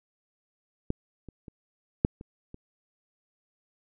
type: clicks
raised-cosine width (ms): 3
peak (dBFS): -14 / -30 / -30 / -7 / -29 / -29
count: 6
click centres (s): 0.904 / 1.287 / 1.482 / 2.049 / 2.211 / 2.544
effects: none